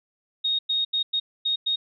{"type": "tone bursts at uneven times", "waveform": "sine", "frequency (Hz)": 3729, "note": "A#7", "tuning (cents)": 0, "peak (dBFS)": -21, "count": 6, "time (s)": [[0.44, 0.59], [0.69, 0.85], [0.93, 1.03], [1.13, 1.2], [1.45, 1.56], [1.66, 1.76]], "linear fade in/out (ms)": 10, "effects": []}